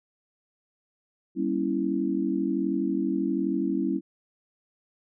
sine chord, G diminished seventh, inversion none, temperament equal with one note detuned, 196 / 238.5 / 277.2 / 329.6 Hz, G3 / Bb3 / Db4 / Fb4, 0 / +40 / 0 / 0 cents, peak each -30 / -33 / -28 / -28 dBFS, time 1.35-4.01 s, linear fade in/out 50 ms, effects none

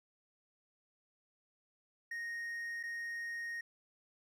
triangle tone with dropouts, 1863 Hz, A#6, 2 cents flat, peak -37 dBFS, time 2.11-3.61 s, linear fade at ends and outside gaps 5 ms, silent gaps 2.83-2.835 s, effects none

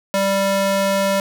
square tone with high-pass filter, 196.1 Hz, G3, 1 cent sharp, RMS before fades -18 dBFS, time 0.14-1.2 s, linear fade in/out 0 ms, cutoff 400 Hz, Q 2.2, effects none

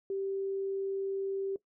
sine tone, 390 Hz, G4, 9 cents flat, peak -31 dBFS, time 0.1-1.56 s, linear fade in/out 2 ms, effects noise-tail reverb RT60 0.1 s tail -18 dB re dry

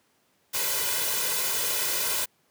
white noise with comb filter, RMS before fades -27 dBFS, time 0.53-2.26 s, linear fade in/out 20 ms, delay 2 ms, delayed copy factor +0.8, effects pink hiss -67 dBFS RMS until 2.5 s + high-pass 150 Hz 12 dB/octave

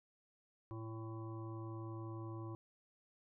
harmonic tone, 111.8 Hz, A2, 28 cents sharp, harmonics 1 / 3 / 5 / 7 / 9 / 10, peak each -45 / -48 / -59 / -62 / -56 / -59 dBFS, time 0.71-2.55 s, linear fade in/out 0 ms, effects none

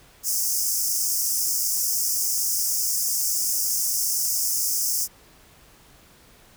pink high-pass noise, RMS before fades -24 dBFS, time 0.23-5.08 s, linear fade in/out 50 ms, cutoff 5100 Hz, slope 96 dB/octave, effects pink hiss -53 dBFS RMS until 6.56 s

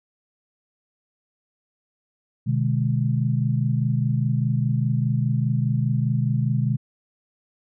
sine chord, G# diminished, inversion first, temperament just, 124.59 / 149.51 / 207.7 Hz, B2 / D3 / G#3, +16 / +31 / 0 cents, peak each -21 / -24 / -27 dBFS, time 2.46-6.77 s, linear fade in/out 20 ms, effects none

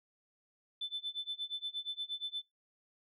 sine tone with tremolo, 3520 Hz, A7, in tune, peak -33 dBFS, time 0.81-2.42 s, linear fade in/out 5 ms, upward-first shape sine, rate 8.5 Hz, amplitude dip 95%, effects noise-tail reverb RT60 0.2 s tail -26 dB re dry + tanh soft clip ceiling -30 dBFS

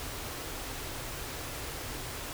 pink band-stop noise, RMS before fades -39 dBFS, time 0-2.33 s, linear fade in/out 0 ms, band 160 to 230 Hz, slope 96 dB/octave, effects none

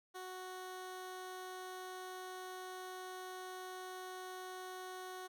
15% pulse tone, 369.9 Hz, F#4, in tune, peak -39 dBFS, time 0.14-5.28 s, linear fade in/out 20 ms, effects none

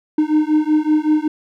triangle beating tone pair, 303.9 / 309.2 Hz, D#4 / D#4, -41 / -11 cents, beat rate 5.3 Hz, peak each -14 dBFS, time 0.18-1.28 s, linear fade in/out 5 ms, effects none

